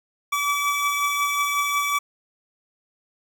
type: beating tone pair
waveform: 25% pulse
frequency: 1149 / 1154.5 Hz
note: D6 / D6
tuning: -38 / -30 cents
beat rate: 5.5 Hz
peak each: -18 / -26 dBFS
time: 0.32-1.99 s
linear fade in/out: 10 ms
effects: 9-bit